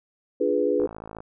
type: chord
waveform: sine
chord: D diminished seventh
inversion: none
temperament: equal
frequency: 293.7 / 349.2 / 415.3 / 493.9 Hz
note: D4 / F4 / Ab4 / Cb5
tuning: 0 / 0 / 0 / 0 cents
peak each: -27 / -28 / -24 / -24 dBFS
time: 0.4-0.87 s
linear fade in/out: 10 ms
type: click train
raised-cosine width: 1 ms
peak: -24 dBFS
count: 23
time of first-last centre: 0.8-1.204 s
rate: 54.4 Hz
effects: none